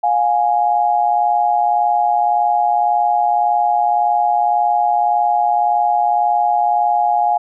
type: tone pair together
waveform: sine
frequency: 708.8 / 830.6 Hz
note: F5 / G#5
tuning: +25 / 0 cents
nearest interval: minor third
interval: 275 cents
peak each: -15 dBFS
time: 0.03-7.38 s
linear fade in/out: 10 ms
effects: none